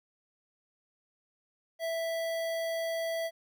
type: tone with notch filter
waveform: square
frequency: 659.3 Hz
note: E5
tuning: in tune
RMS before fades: -33 dBFS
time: 1.79-3.31 s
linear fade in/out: 50 ms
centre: 7600 Hz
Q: 1.8
effects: 12-bit